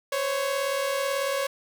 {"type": "tone pair together", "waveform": "sawtooth", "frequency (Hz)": [516.2, 554.4], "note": ["C5", "C#5"], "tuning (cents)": [-23, 0], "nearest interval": "minor second", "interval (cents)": 123, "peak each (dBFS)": [-28, -22], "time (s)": [0.12, 1.47], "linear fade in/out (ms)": 5, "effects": []}